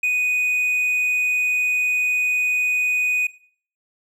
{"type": "tone", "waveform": "triangle", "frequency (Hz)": 2486, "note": "D#7", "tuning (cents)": -2, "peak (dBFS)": -16, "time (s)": [0.03, 3.27], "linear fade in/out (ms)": 5, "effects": ["noise-tail reverb RT60 0.5 s tail -18 dB re dry"]}